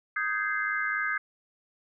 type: chord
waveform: sine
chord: Ab major seventh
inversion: second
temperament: just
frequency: 1245.9 / 1557.4 / 1661.2 / 2077 Hz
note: Eb6 / G6 / Ab6 / C7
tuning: +2 / -12 / 0 / -13 cents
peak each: -33 / -31 / -32 / -33 dBFS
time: 0.16-1.18 s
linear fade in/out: 5 ms
effects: none